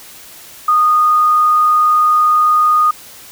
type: tone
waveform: sine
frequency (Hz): 1232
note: D#6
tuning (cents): -17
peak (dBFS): -8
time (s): 0.68-2.91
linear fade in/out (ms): 5
effects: white hiss -37 dBFS RMS until 3.31 s